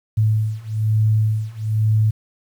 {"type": "beating tone pair", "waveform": "sine", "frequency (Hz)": [108, 109.1], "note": ["A2", "A2"], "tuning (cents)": [-32, -14], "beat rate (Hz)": 1.1, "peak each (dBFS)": [-19, -18], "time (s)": [0.17, 2.11], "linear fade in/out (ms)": 10, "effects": ["8-bit"]}